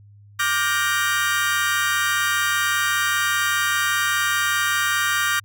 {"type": "chord", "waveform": "35% pulse", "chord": "G minor seventh", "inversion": "second", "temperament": "equal with one note detuned", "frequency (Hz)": [1174.7, 1423, 1568, 1864.7], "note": ["D6", "F6", "G6", "Bb6"], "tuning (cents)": [0, 32, 0, 0], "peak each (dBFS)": -23, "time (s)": [0.39, 5.4], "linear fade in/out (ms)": 10, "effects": ["added 102 Hz sine -45 dBFS peak until 5.44 s"]}